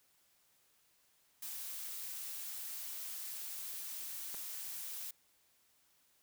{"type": "noise", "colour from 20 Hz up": "blue", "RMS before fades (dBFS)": -44, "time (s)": [1.42, 5.11], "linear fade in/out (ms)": 5}
{"type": "clicks", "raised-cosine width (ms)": 0.5, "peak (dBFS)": -37, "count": 2, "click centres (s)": [4.342, 4.347]}
{"effects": ["white hiss -72 dBFS RMS until 6.22 s"]}